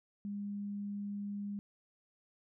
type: tone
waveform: sine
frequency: 203 Hz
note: G#3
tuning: 39 cents flat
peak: -37 dBFS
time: 0.25-1.59 s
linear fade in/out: 0 ms
effects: none